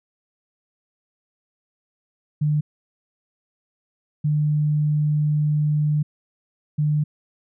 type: tone bursts at uneven times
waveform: sine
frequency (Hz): 150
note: D3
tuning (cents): +37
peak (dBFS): -17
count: 3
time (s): 2.41-2.61 / 4.24-6.03 / 6.78-7.04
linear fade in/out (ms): 10
effects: none